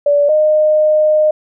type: tone pair in turn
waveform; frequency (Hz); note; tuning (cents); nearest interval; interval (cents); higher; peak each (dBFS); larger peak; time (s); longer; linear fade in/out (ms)
sine; 578 / 613.6; D5 / D#5; -28 / -24; minor second; 104; second; -8; neither; 0.06-0.29 / 0.29-1.31; second; 5
effects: none